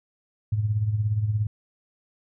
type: tone with tremolo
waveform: sine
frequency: 106.4 Hz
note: G#2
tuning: 42 cents sharp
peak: -18 dBFS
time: 0.52-1.47 s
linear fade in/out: 5 ms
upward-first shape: triangle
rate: 17 Hz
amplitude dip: 70%
effects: none